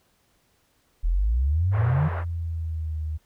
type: exponential sweep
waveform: sine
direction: up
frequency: 38.77 to 161.4 Hz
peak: -19 dBFS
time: 1.03-2.09 s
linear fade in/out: 20 ms
type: band-pass noise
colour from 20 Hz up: pink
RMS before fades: -35 dBFS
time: 1.71-2.25 s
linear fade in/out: 50 ms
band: 460 to 1700 Hz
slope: 24 dB/octave
type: tone with pitch glide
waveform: sine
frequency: 88.4 to 77.85 Hz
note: F2 to D#2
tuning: +22 to +2 cents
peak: -26 dBFS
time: 1.75-3.18 s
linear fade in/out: 20 ms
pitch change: -220 cents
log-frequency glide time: 1.95-2.99 s
effects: pink hiss -66 dBFS RMS until 3.25 s